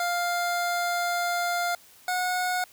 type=tone pair in turn; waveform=25% pulse; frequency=700 / 728.4 Hz; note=F5 / F#5; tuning=+4 / -27 cents; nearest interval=minor second; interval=69 cents; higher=second; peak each=-21 dBFS; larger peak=neither; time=0-1.75 / 2.08-2.64 s; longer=first; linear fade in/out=2 ms; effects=white hiss -54 dBFS RMS until 2.72 s